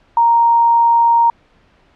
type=tone; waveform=sine; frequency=932.3 Hz; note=A#5; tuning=in tune; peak=-8 dBFS; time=0.17-1.3 s; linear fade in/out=2 ms; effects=pink hiss -53 dBFS RMS until 1.95 s + low-pass 3000 Hz 12 dB/octave